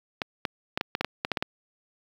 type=clicks; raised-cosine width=0.3 ms; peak=-10 dBFS; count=11; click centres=0.218 / 0.452 / 0.775 / 0.811 / 0.951 / 1.01 / 1.046 / 1.249 / 1.317 / 1.372 / 1.425 s; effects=high-pass 100 Hz 12 dB/octave + 7-bit